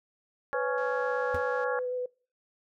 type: harmonic tone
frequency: 278.1 Hz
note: C#4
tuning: 6 cents sharp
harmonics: 2 / 3 / 4 / 5 / 6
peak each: -36 / -36 / -36 / -36 / -36 dBFS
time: 0.53-1.79 s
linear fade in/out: 0 ms
type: tone with vibrato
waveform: sine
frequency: 499.8 Hz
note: B4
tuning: 21 cents sharp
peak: -29 dBFS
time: 0.54-2.06 s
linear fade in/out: 5 ms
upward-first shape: square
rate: 8 Hz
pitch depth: 9 cents each way
type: click train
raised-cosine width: 0.2 ms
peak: -39 dBFS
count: 185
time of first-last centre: 0.78-1.64 s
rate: 214 Hz
type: tone with exponential decay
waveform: square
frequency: 83 Hz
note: E2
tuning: 12 cents sharp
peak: -31 dBFS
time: 1.34-1.43 s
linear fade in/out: 5 ms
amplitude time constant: 19 ms
effects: noise-tail reverb RT60 0.4 s tail -25 dB re dry